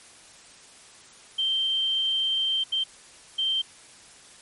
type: tone bursts at uneven times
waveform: sine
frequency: 3136 Hz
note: G7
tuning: in tune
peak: -22 dBFS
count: 3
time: 1.38-2.64 / 2.72-2.84 / 3.38-3.62 s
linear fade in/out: 10 ms
effects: white hiss -50 dBFS RMS until 4.41 s + MP3 48 kbps